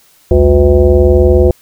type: tone with frequency modulation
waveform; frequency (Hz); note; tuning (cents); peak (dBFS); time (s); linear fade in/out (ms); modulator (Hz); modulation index
sine; 221.5; A3; +12; -4; 0.31-1.51; 2; 141; 2.3
effects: white hiss -48 dBFS RMS until 1.61 s